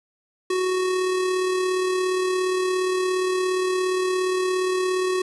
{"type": "tone with amplitude modulation", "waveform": "square", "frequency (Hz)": 370, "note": "F#4", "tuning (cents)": 0, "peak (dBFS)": -20, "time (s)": [0.5, 5.22], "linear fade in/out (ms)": 5, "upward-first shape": "sine", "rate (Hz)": 37.2, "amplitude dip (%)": 30, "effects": ["resampled to 24000 Hz", "9-bit"]}